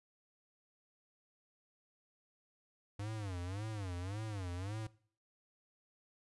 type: tone with vibrato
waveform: square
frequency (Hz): 98.3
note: G2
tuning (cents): +5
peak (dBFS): -40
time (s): 2.99-4.87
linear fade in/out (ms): 5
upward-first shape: sine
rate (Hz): 1.8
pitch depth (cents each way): 200
effects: noise-tail reverb RT60 0.5 s tail -20 dB re dry + resampled to 24000 Hz